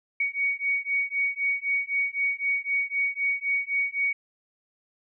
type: beating tone pair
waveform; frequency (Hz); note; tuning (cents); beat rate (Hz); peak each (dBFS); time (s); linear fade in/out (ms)
sine; 2240 / 2243.9; C#7 / C#7; +18 / +21; 3.9; -27; 0.2-4.13; 5
effects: none